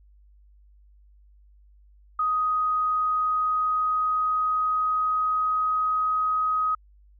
sine tone with pitch glide, 1251 to 1259.7 Hz, D#6 to D#6, +9 to +21 cents, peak -21 dBFS, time 2.19-6.75 s, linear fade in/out 5 ms, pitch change +12 cents, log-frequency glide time 2.87-6.11 s, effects added 50 Hz sine -52 dBFS peak until 7.19 s

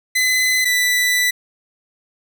sawtooth tone pair in turn, 2021 / 1980.6 Hz, B6 / B6, +39 / +4 cents, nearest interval unison, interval 35 cents, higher first, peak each -11 dBFS, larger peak neither, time 0.15-0.65 / 0.65-1.31 s, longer second, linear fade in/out 10 ms, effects none

